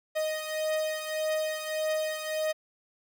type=beating tone pair; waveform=45% pulse; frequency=622.3 / 624 Hz; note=D#5 / D#5; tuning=0 / +5 cents; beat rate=1.7 Hz; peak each=-30 / -34 dBFS; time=0.15-2.53 s; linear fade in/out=20 ms; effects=none